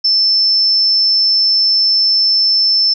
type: tone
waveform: sine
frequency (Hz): 5300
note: E8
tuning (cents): +9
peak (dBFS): -9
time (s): 0.04-2.94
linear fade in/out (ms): 10
effects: none